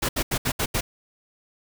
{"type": "noise bursts at uneven times", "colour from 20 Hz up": "pink", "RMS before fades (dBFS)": -24, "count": 6, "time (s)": [[0.02, 0.09], [0.16, 0.23], [0.31, 0.38], [0.45, 0.52], [0.59, 0.66], [0.74, 0.81]], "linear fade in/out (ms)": 10, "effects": []}